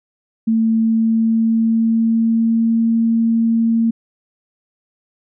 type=tone with pitch glide; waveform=sine; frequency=224.2 to 228.1 Hz; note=A3 to A#3; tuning=+33 to -37 cents; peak=-12 dBFS; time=0.47-3.91 s; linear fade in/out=10 ms; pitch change=+30 cents; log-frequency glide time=0.78-2.88 s; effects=none